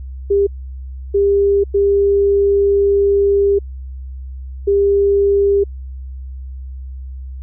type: tone bursts at uneven times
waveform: sine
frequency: 400 Hz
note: G4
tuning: 35 cents sharp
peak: -10 dBFS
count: 4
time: 0.3-0.47 / 1.14-1.64 / 1.74-3.59 / 4.67-5.64 s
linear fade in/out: 10 ms
effects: added 65 Hz sine -26 dBFS peak until 7.42 s